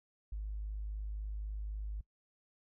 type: tone with tanh clipping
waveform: triangle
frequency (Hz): 51.91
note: G#1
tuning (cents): 0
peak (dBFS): -37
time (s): 0.32-2.01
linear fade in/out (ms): 5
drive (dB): 4
effects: noise-tail reverb RT60 0.1 s tail -22 dB re dry